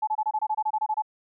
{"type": "tone bursts", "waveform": "sine", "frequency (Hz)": 860, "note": "A5", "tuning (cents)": -40, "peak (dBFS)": -22, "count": 13, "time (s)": [0.02, 1.022], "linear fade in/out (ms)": 10, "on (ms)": 54, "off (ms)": 25, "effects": []}